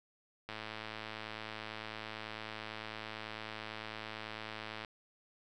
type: click train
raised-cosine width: 0.3 ms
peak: -26 dBFS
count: 476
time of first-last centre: 0.49-4.848 s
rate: 109 Hz
effects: none